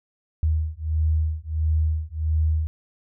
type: beating tone pair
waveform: sine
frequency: 77.78 / 79.28 Hz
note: D#2 / D#2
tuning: 0 / +33 cents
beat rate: 1.5 Hz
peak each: -23 dBFS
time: 0.43-2.67 s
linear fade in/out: 0 ms
effects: none